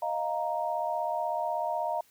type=chord; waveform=sine; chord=Eb suspended second; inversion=none; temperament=equal; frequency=622.3 / 698.5 / 932.3 Hz; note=Eb5 / F5 / Bb5; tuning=0 / 0 / 0 cents; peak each=-33 / -32 / -32 dBFS; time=0.02-2.01 s; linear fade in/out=5 ms; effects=white hiss -63 dBFS RMS until 2.1 s